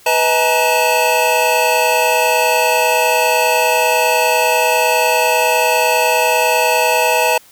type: tone cluster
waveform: square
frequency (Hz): 494.8 / 636 / 860 / 940 / 2610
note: B4 / D#5 / A5 / A#5 / E7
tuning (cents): +3 / +38 / -40 / +14 / -18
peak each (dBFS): -19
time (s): 0.06-7.38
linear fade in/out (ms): 5
effects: white hiss -46 dBFS RMS until 7.51 s